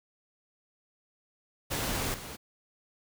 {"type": "noise with level steps", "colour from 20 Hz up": "pink", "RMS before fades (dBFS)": [-32, -42], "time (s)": [1.7, 2.37], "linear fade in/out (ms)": 20, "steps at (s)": 2.14, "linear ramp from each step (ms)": 2, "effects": []}